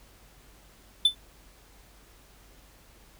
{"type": "tone with exponential decay", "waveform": "triangle", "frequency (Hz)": 3520, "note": "A7", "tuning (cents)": 0, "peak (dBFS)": -12, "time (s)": [1.05, 1.15], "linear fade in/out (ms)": 5, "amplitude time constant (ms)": 21, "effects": ["added 48 Hz sine -57 dBFS peak until 3.19 s", "pink hiss -57 dBFS RMS until 3.19 s"]}